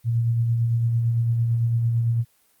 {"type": "tone with tremolo", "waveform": "sine", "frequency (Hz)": 116.54, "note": "A#2", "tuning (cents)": 0, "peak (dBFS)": -17, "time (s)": [0.04, 2.25], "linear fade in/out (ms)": 50, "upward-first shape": "sine", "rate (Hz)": 8.9, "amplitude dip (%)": 30, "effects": ["white hiss -62 dBFS RMS until 2.6 s", "Opus 24 kbps"]}